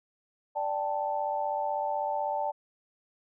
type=chord; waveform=sine; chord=D suspended fourth; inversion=none; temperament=equal; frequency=587.3 / 784 / 880 Hz; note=D5 / G5 / A5; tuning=0 / 0 / 0 cents; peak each=-33 / -33 / -31 dBFS; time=0.55-2.52 s; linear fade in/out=20 ms; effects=none